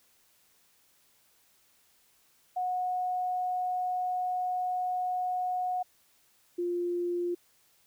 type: tone pair in turn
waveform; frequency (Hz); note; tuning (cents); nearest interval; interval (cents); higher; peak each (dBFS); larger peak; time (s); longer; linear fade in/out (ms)
sine; 730 / 350.2; F#5 / F4; -24 / +5; octave + minor second; 1271; first; -28; neither; 2.56-5.83 / 6.58-7.35; first; 10
effects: white hiss -66 dBFS RMS until 7.86 s